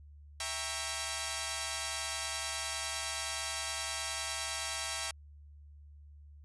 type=chord; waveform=5% pulse; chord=E diminished seventh; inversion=none; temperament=equal with one note detuned; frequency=659.3 / 793.1 / 932.3 / 1108.7 Hz; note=E5 / G5 / Bb5 / Db6; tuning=0 / +20 / 0 / 0 cents; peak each=-29 dBFS; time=0.4-5.11 s; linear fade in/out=2 ms; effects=added 73 Hz sine -51 dBFS peak until 6.44 s + resampled to 24000 Hz